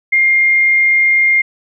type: tone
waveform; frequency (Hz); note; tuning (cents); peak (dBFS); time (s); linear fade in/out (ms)
sine; 2118; C7; +21; -8; 0.12-1.42; 10
effects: none